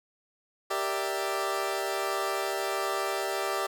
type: chord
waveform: 20% pulse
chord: E half-diminished seventh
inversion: first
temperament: equal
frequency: 392 / 466.2 / 587.3 / 659.3 Hz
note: G4 / Bb4 / D5 / E5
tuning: 0 / 0 / 0 / 0 cents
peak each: -27 / -33 / -29 / -30 dBFS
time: 0.7-3.67 s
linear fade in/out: 10 ms
effects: none